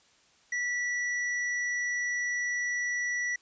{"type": "tone with tanh clipping", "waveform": "sine", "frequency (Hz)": 1950, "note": "B6", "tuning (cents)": -23, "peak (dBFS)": -30, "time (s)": [0.52, 3.36], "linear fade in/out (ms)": 5, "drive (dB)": 11, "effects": ["white hiss -63 dBFS RMS until 3.41 s", "resampled to 16000 Hz"]}